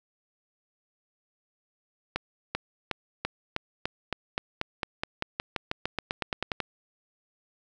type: accelerating click train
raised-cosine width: 0.3 ms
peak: -12 dBFS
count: 23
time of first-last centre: 2.16-6.603 s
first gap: 390 ms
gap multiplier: 0.93
effects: none